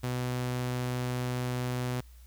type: tone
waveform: sawtooth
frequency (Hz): 124.9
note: B2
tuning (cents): +20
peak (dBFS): -26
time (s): 0.03-2.01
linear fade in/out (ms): 10
effects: added 60 Hz sine -49 dBFS peak until 2.26 s + white hiss -63 dBFS RMS until 2.26 s